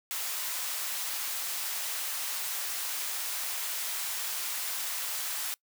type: high-pass noise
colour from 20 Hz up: white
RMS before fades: -34 dBFS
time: 0.11-5.54 s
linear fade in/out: 0 ms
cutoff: 780 Hz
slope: 12 dB/octave
effects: noise-tail reverb RT60 0.1 s tail -24 dB re dry